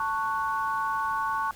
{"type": "chord", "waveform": "sine", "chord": "F# minor", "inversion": "first", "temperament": "just", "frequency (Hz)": [888, 1110, 1480], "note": ["A5", "C#6", "F#6"], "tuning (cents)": [16, 2, 0], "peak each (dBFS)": [-30, -28, -33], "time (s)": [0, 1.51], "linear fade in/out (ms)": 2, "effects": ["pink hiss -50 dBFS RMS until 1.55 s"]}